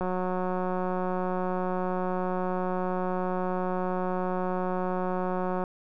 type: click train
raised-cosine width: 1 ms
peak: -17 dBFS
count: 1031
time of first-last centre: 0.01-5.638 s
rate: 183 Hz
effects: none